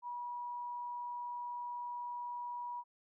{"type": "tone", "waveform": "sine", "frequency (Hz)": 968, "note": "B5", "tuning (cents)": -35, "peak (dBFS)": -39, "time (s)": [0.02, 2.84], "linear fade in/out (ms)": 50, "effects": []}